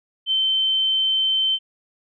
sine tone, 3092 Hz, G7, 24 cents flat, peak -17 dBFS, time 0.26-1.59 s, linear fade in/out 50 ms, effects none

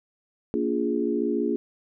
sine chord, Bb dominant seventh, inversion none, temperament equal with one note detuned, 233.1 / 287.5 / 349.2 / 415.3 Hz, Bb3 / D4 / F4 / Ab4, 0 / -37 / 0 / 0 cents, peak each -28 dBFS, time 0.54-1.56 s, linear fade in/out 0 ms, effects none

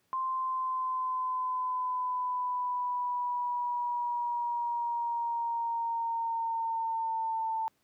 sine exponential sweep, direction down, 1046.5 to 890 Hz, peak -29 dBFS, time 0.13-7.68 s, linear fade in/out 0 ms, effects pink hiss -73 dBFS RMS until 7.83 s + high-pass 100 Hz 12 dB/octave

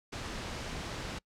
pink noise, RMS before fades -39 dBFS, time 0.12-1.19 s, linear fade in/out 10 ms, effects noise-tail reverb RT60 0.1 s tail -25 dB re dry + low-pass 6000 Hz 12 dB/octave

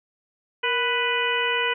harmonic tone with a mistuned harmonic, 494.9 Hz, B4, 4 cents sharp, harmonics 1 / 2 / 3 / 4 / 5 / 6, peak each -28 / -28 / -28 / -28 / -28 / -28 dBFS, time 0.63-1.74 s, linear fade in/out 10 ms, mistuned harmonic 1, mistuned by -84 cents, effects none

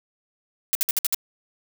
blue noise bursts, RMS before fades -21 dBFS, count 6, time 0.73-1.146 s, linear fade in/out 0 ms, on 21 ms, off 58 ms, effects none

